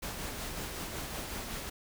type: noise with tremolo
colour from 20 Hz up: pink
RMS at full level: -38 dBFS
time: 0.02-1.7 s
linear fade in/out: 10 ms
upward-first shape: sine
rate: 5.4 Hz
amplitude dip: 30%
effects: none